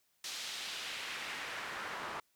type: noise with band-pass filter sweep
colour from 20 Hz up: pink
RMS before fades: -42 dBFS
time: 0.24-2.2 s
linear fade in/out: 2 ms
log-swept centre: 4700 to 1100 Hz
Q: 1.2
effects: white hiss -75 dBFS RMS until 2.35 s